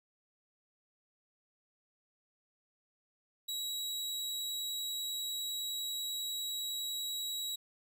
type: tone with vibrato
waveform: sawtooth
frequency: 3873 Hz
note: B7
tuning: 35 cents flat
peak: -33 dBFS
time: 3.48-7.56 s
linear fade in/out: 10 ms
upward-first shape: sine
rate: 10 Hz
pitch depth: 9 cents each way
effects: none